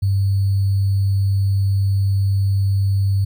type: tone with sample-and-hold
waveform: sine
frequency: 98 Hz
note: G2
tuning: in tune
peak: -14 dBFS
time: 0.02-3.25 s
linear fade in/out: 10 ms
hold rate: 4410 Hz
effects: none